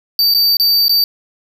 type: tone with dropouts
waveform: square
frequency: 4624 Hz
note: D8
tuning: 28 cents flat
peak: -10 dBFS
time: 0.19-1.04 s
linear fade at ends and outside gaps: 1 ms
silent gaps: 0.339-0.347 / 0.569-0.598 / 0.882-0.894 s
effects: none